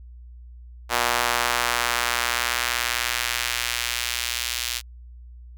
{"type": "tone with high-pass filter sweep", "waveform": "sawtooth", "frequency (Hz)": 120.5, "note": "B2", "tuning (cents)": -42, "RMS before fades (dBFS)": -25, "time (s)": [0.89, 4.82], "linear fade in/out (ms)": 50, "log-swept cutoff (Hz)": [870, 3300], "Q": 0.95, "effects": ["added 60 Hz sine -40 dBFS peak until 5.57 s"]}